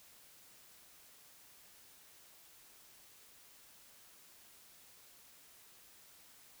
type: silence
effects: white hiss -61 dBFS RMS until 6.6 s